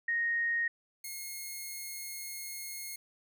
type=tone pair in turn; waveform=sine / 5% pulse; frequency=1864.7 / 2156 Hz; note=A#6 / C#7; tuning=0 / -49 cents; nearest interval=minor third; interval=251 cents; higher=second; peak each=-28 / -29 dBFS; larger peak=first; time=0.08-0.68 / 1.04-2.96 s; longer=second; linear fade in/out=5 ms; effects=none